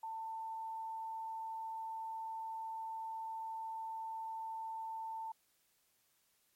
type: tone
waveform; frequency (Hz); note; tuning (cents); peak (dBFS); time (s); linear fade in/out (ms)
sine; 893; A5; +25; -40; 0.03-5.32; 5
effects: white hiss -75 dBFS RMS until 6.55 s + MP3 64 kbps